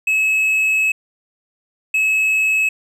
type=tone pair in turn; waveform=triangle; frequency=2580 / 2580 Hz; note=E7 / E7; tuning=-38 / -38 cents; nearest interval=unison; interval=0 cents; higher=neither; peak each=-12 dBFS; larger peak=neither; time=0.07-0.92 / 1.94-2.69 s; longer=first; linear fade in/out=5 ms; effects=none